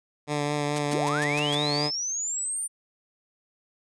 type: tone with vibrato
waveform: 10% pulse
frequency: 146.83 Hz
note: D3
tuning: in tune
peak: -17 dBFS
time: 0.27-1.91 s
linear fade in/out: 50 ms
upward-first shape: triangle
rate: 4.6 Hz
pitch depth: 22 cents each way
type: noise bursts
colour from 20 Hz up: white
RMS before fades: -33 dBFS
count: 6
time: 0.76-1.548 s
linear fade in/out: 0 ms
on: 23 ms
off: 130 ms
type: linear sweep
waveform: sine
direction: up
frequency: 185 to 9240 Hz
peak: -27 dBFS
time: 0.92-2.68 s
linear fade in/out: 20 ms
effects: resampled to 22050 Hz